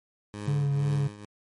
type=tone with tremolo; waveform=15% pulse; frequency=103.83 Hz; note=G#2; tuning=in tune; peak=-27 dBFS; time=0.34-1.25 s; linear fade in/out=0 ms; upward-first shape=triangle; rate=2.1 Hz; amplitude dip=75%
type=tone with vibrato; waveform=triangle; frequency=142 Hz; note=C#3; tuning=42 cents sharp; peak=-21 dBFS; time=0.47-1.08 s; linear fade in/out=10 ms; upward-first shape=triangle; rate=2.9 Hz; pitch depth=27 cents each way
effects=MP3 48 kbps